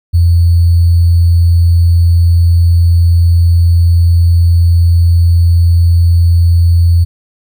sine tone with sample-and-hold, 85.3 Hz, F2, 40 cents flat, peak -4 dBFS, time 0.13-7.05 s, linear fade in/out 20 ms, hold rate 4410 Hz, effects none

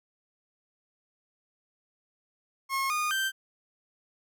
30% pulse tone with pitch steps, 1082 / 1225 / 1562 Hz, C#6 / D#6 / G6, -42 / -27 / -7 cents, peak -24 dBFS, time 2.69-3.32 s, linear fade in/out 50 ms, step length 210 ms, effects none

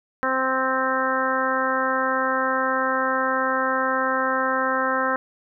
harmonic tone, 261.6 Hz, C4, in tune, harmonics 1 / 2 / 3 / 4 / 5 / 6 / 7, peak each -30 / -26 / -31 / -26 / -26 / -27 / -31 dBFS, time 0.23-5.16 s, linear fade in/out 0 ms, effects none

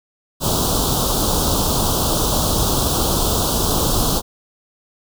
pink band-stop noise, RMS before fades -18 dBFS, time 0.4-4.22 s, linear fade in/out 50 ms, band 1300 to 3200 Hz, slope 48 dB/octave, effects none

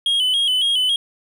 triangle tone with vibrato, 3136 Hz, G7, in tune, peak -14 dBFS, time 0.06-0.96 s, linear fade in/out 2 ms, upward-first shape square, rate 3.6 Hz, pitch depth 69 cents each way, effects none

